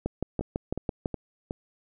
two click trains, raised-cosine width 2 ms, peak -18 / -14 dBFS, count 4 / 7, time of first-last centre 0.41-1.509 / 0.06-1.058 s, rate 2.73 / 6.01 Hz, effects none

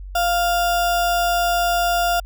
sine tone with sample-and-hold, 696 Hz, F5, 6 cents flat, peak -16 dBFS, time 0.15-2.2 s, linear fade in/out 5 ms, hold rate 2100 Hz, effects added 47 Hz sine -31 dBFS peak until 2.25 s

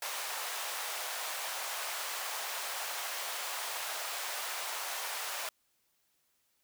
pink high-pass noise, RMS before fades -38 dBFS, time 0.02-5.49 s, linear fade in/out 2 ms, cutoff 650 Hz, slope 24 dB/octave, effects white hiss -75 dBFS RMS until 6.63 s

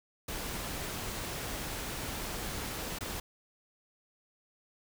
pink noise with dropouts, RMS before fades -38 dBFS, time 0.28-3.2 s, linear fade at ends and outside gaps 5 ms, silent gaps 2.987-3.007 s, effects none

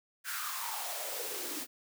white noise with high-pass filter sweep, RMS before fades -38 dBFS, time 0.24-1.67 s, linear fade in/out 50 ms, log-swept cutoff 1600 to 260 Hz, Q 5.6, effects none

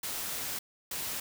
white noise bursts at uneven times, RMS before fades -36 dBFS, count 2, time 0.03-0.59 / 0.91-1.2 s, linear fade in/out 5 ms, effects none

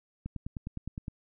click train, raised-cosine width 5 ms, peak -24 dBFS, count 9, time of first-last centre 0.26-1.081 s, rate 9.74 Hz, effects none

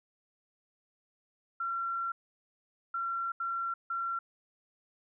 sine tone bursts at uneven times, 1364 Hz, F6, 41 cents flat, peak -31 dBFS, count 4, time 1.6-2.12 / 2.94-3.32 / 3.4-3.74 / 3.9-4.19 s, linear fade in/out 5 ms, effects none

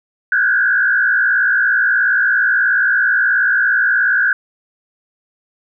sine tone with frequency modulation, 1559 Hz, G6, 10 cents flat, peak -11 dBFS, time 0.32-4.33 s, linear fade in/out 2 ms, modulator 58.5 Hz, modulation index 1.7, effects none

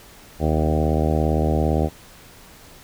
harmonic tone with a mistuned harmonic, 77.6 Hz, D#2, 4 cents flat, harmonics 1 / 2 / 3 / 4 / 5 / 6 / 7 / 8 / 9 / 10, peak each -21 / -24 / -26 / -27 / -28 / -29 / -29 / -30 / -31 / -31 dBFS, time 0.39-1.9 s, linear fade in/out 50 ms, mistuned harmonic 1, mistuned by -31 cents, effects pink hiss -46 dBFS RMS until 2.83 s

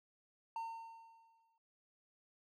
triangle tone with exponential decay, 910 Hz, A#5, 42 cents flat, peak -36 dBFS, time 0.56-1.58 s, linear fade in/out 2 ms, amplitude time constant 220 ms, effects none

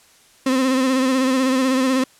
35% pulse tone with vibrato, 260.9 Hz, C4, 5 cents flat, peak -14 dBFS, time 0.46-2.04 s, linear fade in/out 5 ms, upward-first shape sine, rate 16 Hz, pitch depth 46 cents each way, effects white hiss -52 dBFS RMS until 2.19 s + low-pass 10000 Hz 12 dB/octave

